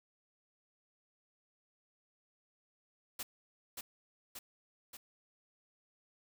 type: noise with echo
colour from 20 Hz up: white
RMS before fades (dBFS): -41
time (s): 3.19-3.23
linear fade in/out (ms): 5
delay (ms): 580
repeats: 3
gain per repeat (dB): -3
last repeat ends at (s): 4.97
effects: none